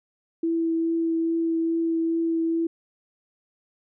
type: tone with vibrato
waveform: sine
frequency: 329.6 Hz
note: E4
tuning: in tune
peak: -21 dBFS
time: 0.43-2.67 s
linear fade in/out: 5 ms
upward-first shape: triangle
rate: 2.4 Hz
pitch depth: 12 cents each way
effects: none